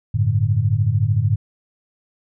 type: chord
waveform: sine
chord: G suspended second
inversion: none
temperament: equal with one note detuned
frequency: 96.59 / 110 / 146.83 Hz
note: G2 / A2 / D3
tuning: -25 / 0 / 0 cents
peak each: -20 / -17 / -23 dBFS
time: 0.14-1.36 s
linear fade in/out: 10 ms
effects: none